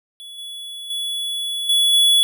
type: tone with level steps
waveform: square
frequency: 3400 Hz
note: G#7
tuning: 40 cents sharp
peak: -35 / -31 / -23 / -14 / -12 dBFS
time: 0.2-2.23 s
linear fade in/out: 0 ms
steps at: 0.38 / 0.9 / 1.69 / 1.93 s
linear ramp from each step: 5 ms
effects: none